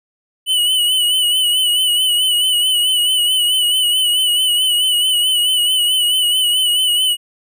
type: tone with vibrato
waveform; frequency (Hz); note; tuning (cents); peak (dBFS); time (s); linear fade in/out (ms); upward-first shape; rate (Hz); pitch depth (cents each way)
square; 2972; F#7; +7; -13; 0.46-7.17; 50; sine; 4.6; 51
effects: none